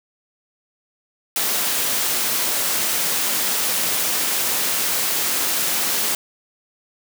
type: high-pass noise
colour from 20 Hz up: white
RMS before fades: -21 dBFS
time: 1.36-6.15 s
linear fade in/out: 2 ms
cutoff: 170 Hz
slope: 12 dB/octave
effects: none